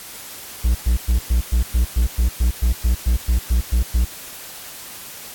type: tone bursts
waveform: triangle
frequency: 59.5 Hz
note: A#1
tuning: 36 cents sharp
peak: -11 dBFS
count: 16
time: 0.64-4.05 s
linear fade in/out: 10 ms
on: 110 ms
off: 110 ms
effects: white hiss -36 dBFS RMS until 5.34 s + AAC 64 kbps